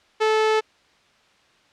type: tone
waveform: sawtooth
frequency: 435.5 Hz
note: A4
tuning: 18 cents flat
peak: -13 dBFS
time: 0.2-0.61 s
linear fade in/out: 20 ms
effects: white hiss -58 dBFS RMS until 1.72 s + low-pass 4000 Hz 12 dB/octave